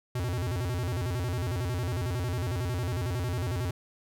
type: tone with vibrato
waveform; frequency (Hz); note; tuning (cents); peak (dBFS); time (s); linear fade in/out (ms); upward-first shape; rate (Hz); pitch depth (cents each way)
square; 104.5; G#2; +11; -29; 0.15-3.71; 5; square; 11; 300
effects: none